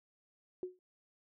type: tone with exponential decay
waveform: sine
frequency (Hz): 365.5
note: F#4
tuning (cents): -21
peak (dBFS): -33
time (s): 0.63-0.79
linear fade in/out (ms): 1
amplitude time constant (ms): 33
effects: none